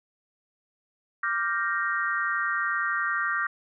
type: chord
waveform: sine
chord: G minor seventh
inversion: second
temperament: equal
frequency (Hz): 1174.7 / 1396.9 / 1568 / 1864.7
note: D6 / F6 / G6 / Bb6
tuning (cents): 0 / 0 / 0 / 0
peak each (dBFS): -30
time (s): 1.23-3.47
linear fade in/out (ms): 5
effects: none